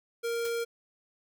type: tone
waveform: square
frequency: 466.2 Hz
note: A#4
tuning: in tune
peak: -30 dBFS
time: 0.23-0.65 s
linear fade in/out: 20 ms
type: noise with exponential decay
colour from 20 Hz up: white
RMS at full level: -39 dBFS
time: 0.45-0.57 s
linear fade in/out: 2 ms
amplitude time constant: 24 ms
effects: none